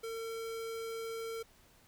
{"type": "tone", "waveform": "square", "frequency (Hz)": 453.4, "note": "A#4", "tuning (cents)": -48, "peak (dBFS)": -39, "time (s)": [0.03, 1.43], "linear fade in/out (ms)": 10, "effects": ["pink hiss -64 dBFS RMS until 1.87 s"]}